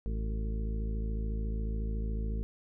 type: harmonic tone with a mistuned harmonic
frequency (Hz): 54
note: A1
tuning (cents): -32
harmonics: 1 / 2 / 3 / 4 / 5 / 6 / 7 / 8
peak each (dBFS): -31 / -42 / -45 / -42 / -53 / -53 / -52 / -48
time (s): 0.06-2.43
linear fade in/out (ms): 0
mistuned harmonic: 8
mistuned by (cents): +74
effects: none